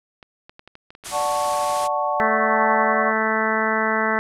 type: clicks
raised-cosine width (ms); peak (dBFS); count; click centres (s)
0.3; -26; 12; 0.228 / 0.495 / 0.594 / 0.676 / 0.754 / 0.905 / 0.951 / 1.038 / 1.095 / 1.767 / 1.837 / 1.871
type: low-pass noise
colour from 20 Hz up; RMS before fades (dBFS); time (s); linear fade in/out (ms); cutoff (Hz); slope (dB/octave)
white; -34; 1.04-1.88; 20; 11000; 48
type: chord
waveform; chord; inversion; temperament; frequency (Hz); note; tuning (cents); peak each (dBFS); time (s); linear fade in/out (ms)
sine; D major seventh; none; equal; 587.3 / 740 / 880 / 1108.7; D5 / F#5 / A5 / C#6; 0 / 0 / 0 / 0; -25; 1.11-3.13; 50
type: harmonic tone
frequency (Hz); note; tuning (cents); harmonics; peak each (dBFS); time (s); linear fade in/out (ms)
219.6; A3; -3; 1 / 2 / 3 / 4 / 5 / 6 / 7 / 8 / 9; -27 / -27 / -27 / -27 / -27 / -27 / -27 / -27 / -27; 2.2-4.19; 0
effects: none